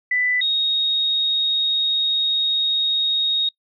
sine tone pair in turn, 1990 / 3745 Hz, B6 / A#7, +13 / +7 cents, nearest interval major seventh, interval 1094 cents, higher second, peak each -17 dBFS, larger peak neither, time 0.11-0.41 / 0.41-3.49 s, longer second, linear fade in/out 5 ms, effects noise-tail reverb RT60 0.1 s tail -24 dB re dry

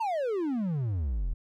triangle exponential sweep, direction down, 938 to 36.53 Hz, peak -25 dBFS, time 0-1.34 s, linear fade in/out 10 ms, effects none

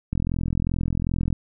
click train, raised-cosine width 5 ms, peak -12 dBFS, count 52, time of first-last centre 0.13-1.327 s, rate 42.6 Hz, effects none

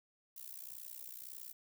violet noise with amplitude modulation, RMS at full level -45 dBFS, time 0.36-1.53 s, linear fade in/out 10 ms, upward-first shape sine, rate 61.8 Hz, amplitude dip 95%, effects none

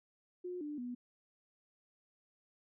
sine tone with pitch steps, 359.5 / 296.4 / 245.1 Hz, F#4 / D4 / B3, -50 / +16 / -13 cents, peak -39 dBFS, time 0.44-0.95 s, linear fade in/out 10 ms, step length 170 ms, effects none

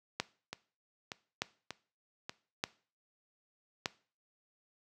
two click trains, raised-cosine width 0.2 ms, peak -14 / -22 dBFS, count 4 / 4, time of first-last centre 0.2-3.859 / 0.53-2.295 s, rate 0.82 / 1.7 Hz, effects noise-tail reverb RT60 0.4 s tail -19 dB re dry + high-pass 100 Hz 12 dB/octave

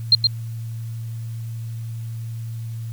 sine tone with echo, 4186 Hz, C8, in tune, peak -8 dBFS, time 0.12-0.15 s, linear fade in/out 2 ms, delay 120 ms, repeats 1, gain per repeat -4 dB, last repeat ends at 0.27 s, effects added 114 Hz sine -27 dBFS peak until 2.92 s + white hiss -51 dBFS RMS until 2.92 s

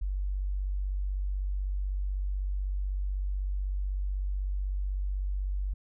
sine tone, 48.02 Hz, G1, 35 cents flat, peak -28 dBFS, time 0.01-5.74 s, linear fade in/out 10 ms, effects none

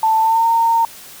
sine tone with pitch glide, 885 to 917.3 Hz, A5 to A#5, +10 to -28 cents, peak -11 dBFS, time 0.03-0.85 s, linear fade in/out 2 ms, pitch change +62 cents, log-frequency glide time 0.19-0.46 s, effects white hiss -38 dBFS RMS until 1.2 s

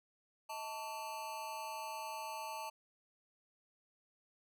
square tone with amplitude modulation, 887 Hz, A5, 14 cents sharp, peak -38 dBFS, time 0.49-2.7 s, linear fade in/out 10 ms, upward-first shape sine, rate 251 Hz, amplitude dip 95%, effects none

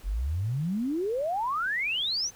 sine exponential sweep, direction up, 42.08 to 6330 Hz, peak -26 dBFS, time 0.03-2.31 s, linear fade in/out 50 ms, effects pink hiss -54 dBFS RMS until 2.35 s

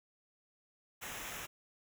pink noise with comb filter, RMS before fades -44 dBFS, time 1.01-1.47 s, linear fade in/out 20 ms, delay 0.22 ms, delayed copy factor -0.7, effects none

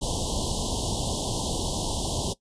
pink band-stop noise, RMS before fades -28 dBFS, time 0.01-2.34 s, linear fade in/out 20 ms, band 1000 to 3000 Hz, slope 96 dB/octave, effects noise-tail reverb RT60 0.1 s tail -18 dB re dry + resampled to 22050 Hz

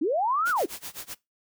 sine linear two-way sweep, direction up then down, 266.6 to 1488 to 266.6 Hz, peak -22 dBFS, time 0.01-0.66 s, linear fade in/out 10 ms, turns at 0.5 s
white noise with tremolo, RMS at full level -36 dBFS, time 0.45-1.15 s, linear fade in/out 20 ms, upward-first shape sine, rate 7.8 Hz, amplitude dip 95%
effects noise-tail reverb RT60 0.2 s tail -22 dB re dry

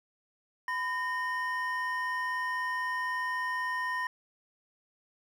triangle tone pair together, 1005 / 1841.1 Hz, B5 / A#6, +30 / -22 cents, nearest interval minor seventh, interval 1048 cents, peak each -31 / -31 dBFS, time 0.68-4.07 s, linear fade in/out 2 ms, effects none

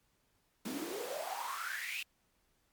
pink noise with high-pass filter sweep, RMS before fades -40 dBFS, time 0.65-2.03 s, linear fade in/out 5 ms, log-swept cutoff 230 to 2800 Hz, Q 8.5, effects pink hiss -75 dBFS RMS until 2.72 s + MP3 96 kbps

